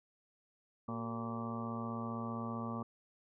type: harmonic tone with a mistuned harmonic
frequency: 115.4 Hz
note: A#2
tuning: 17 cents flat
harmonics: 1 / 2 / 3 / 4 / 5 / 6 / 7 / 8 / 9 / 10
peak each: -44 / -40 / -52 / -50 / -50 / -52 / -52 / -52 / -52 / -45 dBFS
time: 0.88-2.83 s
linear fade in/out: 5 ms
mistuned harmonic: 3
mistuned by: +130 cents
effects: none